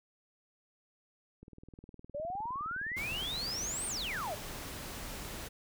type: click train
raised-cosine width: 3 ms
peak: -38 dBFS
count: 49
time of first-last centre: 1.43-3.892 s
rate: 19.5 Hz
type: exponential two-way sweep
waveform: sine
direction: up then down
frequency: 553 to 8980 to 553 Hz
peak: -35 dBFS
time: 2.14-4.35 s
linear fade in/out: 10 ms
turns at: 3.87 s
type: noise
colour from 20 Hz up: pink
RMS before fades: -43 dBFS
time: 2.96-5.49 s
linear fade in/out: 20 ms
effects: none